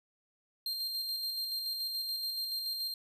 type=tone with tremolo; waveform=45% pulse; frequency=4186 Hz; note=C8; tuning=in tune; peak=-32 dBFS; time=0.66-2.94 s; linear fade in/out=2 ms; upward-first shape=square; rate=7 Hz; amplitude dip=30%; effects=resampled to 32000 Hz